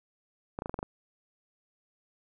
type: clicks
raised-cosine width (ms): 1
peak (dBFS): -20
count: 7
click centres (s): 0.589 / 0.621 / 0.659 / 0.695 / 0.742 / 0.79 / 0.829
effects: none